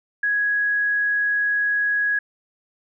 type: tone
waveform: sine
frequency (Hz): 1665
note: G#6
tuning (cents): +4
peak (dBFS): -18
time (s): 0.23-2.19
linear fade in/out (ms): 5
effects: none